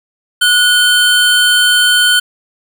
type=tone pair together; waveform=square; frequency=1462 / 3098 Hz; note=F#6 / G7; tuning=-21 / -21 cents; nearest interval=octave + minor second; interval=1300 cents; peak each=-11 dBFS; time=0.41-2.2 s; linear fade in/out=10 ms; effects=none